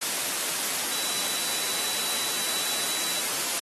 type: tone in noise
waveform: sine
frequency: 3942 Hz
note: B7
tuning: 4 cents flat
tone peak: -35 dBFS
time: 0.91-3.21 s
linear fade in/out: 10 ms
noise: white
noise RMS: -28 dBFS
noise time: 0.01-3.6 s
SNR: -10 dB
effects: high-pass 200 Hz 12 dB/octave + AAC 32 kbps